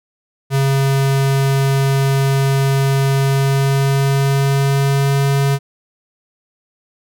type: tone with pitch glide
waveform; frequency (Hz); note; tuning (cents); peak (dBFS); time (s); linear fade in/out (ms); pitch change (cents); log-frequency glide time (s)
square; 136.6 to 138.75; C#3 to C#3; -25 to +2; -13; 0.5-5.59; 50; +27; 3.18-5.21
effects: none